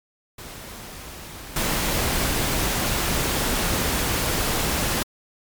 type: noise with level steps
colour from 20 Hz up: pink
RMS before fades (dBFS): -38 / -23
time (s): 0.38-5.03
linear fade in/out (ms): 5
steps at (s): 1.56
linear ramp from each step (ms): 2
effects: MP3 96 kbps